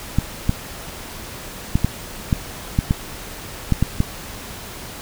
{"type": "clicks", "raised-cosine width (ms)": 5, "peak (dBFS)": -3, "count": 10, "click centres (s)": [0.186, 0.494, 1.755, 1.846, 2.328, 2.789, 2.909, 3.723, 3.826, 4.004], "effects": ["pink hiss -34 dBFS RMS until 5.01 s"]}